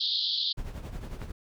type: band-pass noise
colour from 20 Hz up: pink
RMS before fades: -29 dBFS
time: 0-0.53 s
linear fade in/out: 10 ms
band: 3300 to 4700 Hz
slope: 96 dB/octave
type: noise with tremolo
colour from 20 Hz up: brown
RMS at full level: -34 dBFS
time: 0.57-1.32 s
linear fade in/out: 10 ms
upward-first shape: triangle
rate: 11 Hz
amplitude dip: 70%
type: click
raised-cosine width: 0.5 ms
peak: -26 dBFS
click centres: 1.217 s
effects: none